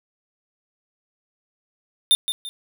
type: tone with echo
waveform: square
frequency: 3603 Hz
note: A7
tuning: 40 cents sharp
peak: -13 dBFS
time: 2.11-2.15 s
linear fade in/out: 0 ms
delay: 170 ms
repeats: 2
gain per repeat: -9 dB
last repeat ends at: 2.49 s
effects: none